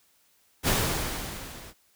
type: noise with level ramp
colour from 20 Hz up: pink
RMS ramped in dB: -22 to -46 dBFS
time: 0.63-1.74 s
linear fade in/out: 50 ms
effects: white hiss -65 dBFS RMS until 1.95 s